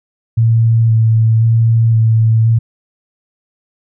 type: tone with vibrato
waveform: sine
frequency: 113.1 Hz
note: A2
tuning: 48 cents sharp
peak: -7 dBFS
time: 0.37-2.59 s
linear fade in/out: 10 ms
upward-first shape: square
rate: 0.96 Hz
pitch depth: 16 cents each way
effects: none